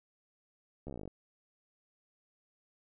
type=slowing click train; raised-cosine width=2 ms; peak=-30 dBFS; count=13; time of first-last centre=0.87-1.077 s; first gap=13 ms; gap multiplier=1.05; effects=none

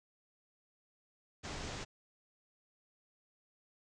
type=low-pass noise; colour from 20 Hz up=pink; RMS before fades=-43 dBFS; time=1.43-1.85 s; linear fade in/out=20 ms; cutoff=7500 Hz; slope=48 dB/octave; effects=none

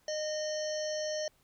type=harmonic tone; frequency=613 Hz; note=D#5; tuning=26 cents flat; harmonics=1 / 3 / 5 / 7 / 9 / 10; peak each=-33 / -45 / -48 / -47 / -43 / -43 dBFS; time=0.08-1.28 s; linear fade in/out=2 ms; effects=pink hiss -69 dBFS RMS until 1.43 s

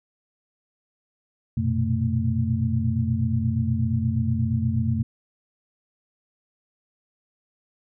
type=tone cluster; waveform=sine; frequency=90.8 / 117.3 / 125.7 / 223.7 Hz; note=F#2 / A#2 / B2 / A3; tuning=-32 / +11 / +31 / +29 cents; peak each=-26 dBFS; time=1.57-5.03 s; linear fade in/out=5 ms; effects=none

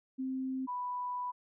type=tone pair in turn; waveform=sine; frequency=261.9 / 988.8 Hz; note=C4 / B5; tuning=+2 / +2 cents; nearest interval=octave + major seventh; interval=2300 cents; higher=second; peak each=-33 / -34 dBFS; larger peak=first; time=0.18-0.67 / 0.67-1.32 s; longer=second; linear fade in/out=20 ms; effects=none

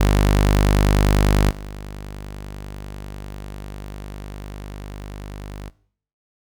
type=tone with level steps; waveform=sawtooth; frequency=50.1 Hz; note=G1; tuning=38 cents sharp; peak=-9 / -27 dBFS; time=0-5.7 s; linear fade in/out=10 ms; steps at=1.5 s; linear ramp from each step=10 ms; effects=noise-tail reverb RT60 0.6 s tail -21 dB re dry

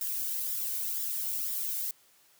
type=noise with flanger; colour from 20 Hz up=violet; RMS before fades=-33 dBFS; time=0.01-1.91 s; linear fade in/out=2 ms; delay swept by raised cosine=0.56 to 1.38 ms; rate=2 Hz; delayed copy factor=+0.5; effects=white hiss -63 dBFS RMS until 2.39 s + high-pass 100 Hz 12 dB/octave

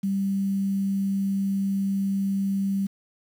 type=tone with quantisation; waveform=sine; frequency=196 Hz; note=G3; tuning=in tune; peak=-22 dBFS; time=0.03-2.87 s; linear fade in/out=10 ms; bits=8; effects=none

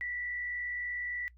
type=tone with frequency modulation; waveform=sine; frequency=1962 Hz; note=B6; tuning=12 cents flat; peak=-34 dBFS; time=0.01-1.28 s; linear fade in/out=0 ms; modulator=63.4 Hz; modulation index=0.53; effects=noise-tail reverb RT60 0.1 s tail -20 dB re dry + added 60 Hz sine -55 dBFS peak until 1.37 s

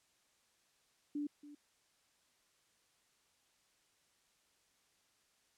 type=tone with echo; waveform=sine; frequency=292.3 Hz; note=D4; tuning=8 cents flat; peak=-36 dBFS; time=1.15-1.27 s; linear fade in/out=5 ms; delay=280 ms; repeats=1; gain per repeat=-15 dB; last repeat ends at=1.55 s; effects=white hiss -74 dBFS RMS until 5.57 s + low-pass 9000 Hz 12 dB/octave

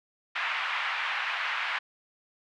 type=band-pass noise; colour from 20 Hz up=white; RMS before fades=-31 dBFS; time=0.35-1.79 s; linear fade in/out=10 ms; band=920 to 2600 Hz; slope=24 dB/octave; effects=none

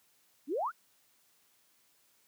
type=exponential sweep; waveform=sine; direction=up; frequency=250.9 to 1568 Hz; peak=-30 dBFS; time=0.47-0.72 s; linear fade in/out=50 ms; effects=white hiss -69 dBFS RMS until 2.27 s + high-pass 100 Hz 12 dB/octave

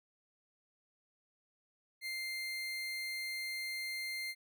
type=tone; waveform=30% pulse; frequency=2100 Hz; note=C7; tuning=6 cents sharp; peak=-35 dBFS; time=2.01-4.35 s; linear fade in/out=50 ms; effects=none

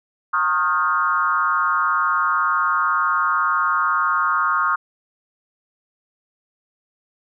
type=tone with frequency modulation; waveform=sine; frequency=1246 Hz; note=D#6; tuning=2 cents sharp; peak=-16 dBFS; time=0.33-4.76 s; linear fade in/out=10 ms; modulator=162 Hz; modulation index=1.3; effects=none

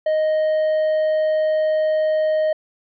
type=tone; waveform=triangle; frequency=622.3 Hz; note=D#5; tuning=in tune; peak=-14 dBFS; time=0.06-2.53 s; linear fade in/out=5 ms; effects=resampled to 11025 Hz

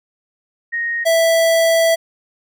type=tone pair in turn; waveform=sine / square; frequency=1866 / 659.3 Hz; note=A#6 / E5; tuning=+1 / 0 cents; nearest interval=octave + tritone; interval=1801 cents; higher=first; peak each=-18 / -12 dBFS; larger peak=second; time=0.72-1.05 / 1.05-1.96 s; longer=second; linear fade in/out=20 ms; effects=none

